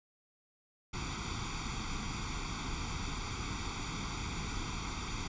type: noise with comb filter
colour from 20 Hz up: pink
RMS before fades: -38 dBFS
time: 0.93-5.28 s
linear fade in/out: 10 ms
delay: 0.86 ms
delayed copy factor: +0.85
effects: resampled to 16000 Hz